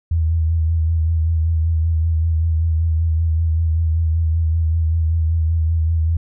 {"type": "tone with vibrato", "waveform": "sine", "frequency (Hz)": 81.1, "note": "E2", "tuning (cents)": -28, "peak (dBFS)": -14, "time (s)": [0.11, 6.17], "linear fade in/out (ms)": 5, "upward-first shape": "sine", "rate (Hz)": 5.2, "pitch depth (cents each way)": 41, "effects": []}